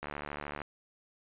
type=click train; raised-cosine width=0.5 ms; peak=-23 dBFS; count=44; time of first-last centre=0.03-0.617 s; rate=73.2 Hz; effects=resampled to 8000 Hz